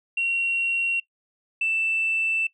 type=tone pair in turn; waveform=sine; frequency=2741 / 2660 Hz; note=F7 / E7; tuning=-33 / +15 cents; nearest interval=minor second; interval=52 cents; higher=first; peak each=-20 dBFS; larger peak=neither; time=0.17-1 / 1.61-2.47 s; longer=second; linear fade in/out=5 ms; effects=noise-tail reverb RT60 0.1 s tail -20 dB re dry + tanh soft clip ceiling -16 dBFS